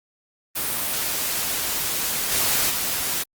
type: noise with level steps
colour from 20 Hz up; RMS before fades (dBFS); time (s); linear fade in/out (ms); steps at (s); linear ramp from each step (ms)
white; -25 / -21 / -25; 0.55-3.24; 20; 2.31 / 2.69; 20
effects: Opus 32 kbps